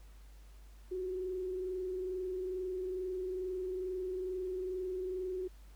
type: tone with frequency modulation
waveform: sine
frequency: 370 Hz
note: F#4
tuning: in tune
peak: -35 dBFS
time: 0.91-5.48 s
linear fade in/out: 10 ms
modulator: 22.3 Hz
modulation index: 0.38
effects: added 50 Hz sine -52 dBFS peak until 5.75 s + pink hiss -66 dBFS RMS until 5.75 s